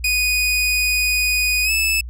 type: tone with pitch glide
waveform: sawtooth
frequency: 2480 to 2617 Hz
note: D#7 to E7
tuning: -6 to -13 cents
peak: -13 dBFS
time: 0.04-2.01 s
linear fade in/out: 5 ms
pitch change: +93 cents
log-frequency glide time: 1.64-1.71 s
effects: added 60 Hz sine -28 dBFS peak until 2.09 s